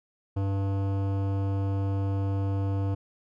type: tone with hard clipping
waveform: sine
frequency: 98 Hz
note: G2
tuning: in tune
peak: -27 dBFS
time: 0.36-2.95 s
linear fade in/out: 10 ms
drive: 16 dB
effects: none